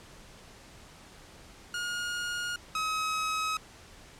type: tone pair in turn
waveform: sawtooth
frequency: 1431 / 1274.9 Hz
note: F6 / D#6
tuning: +42 / +42 cents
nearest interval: major second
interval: 200 cents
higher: first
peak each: -28 / -25 dBFS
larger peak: second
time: 1.74-2.56 / 2.75-3.57 s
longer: neither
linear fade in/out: 2 ms
effects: pink hiss -52 dBFS RMS until 4.19 s + low-pass 9000 Hz 12 dB/octave